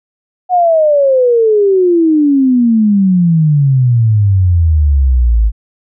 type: exponential sweep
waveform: sine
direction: down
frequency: 740 to 51.91 Hz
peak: -6 dBFS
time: 0.49-5.52 s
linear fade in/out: 50 ms
effects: none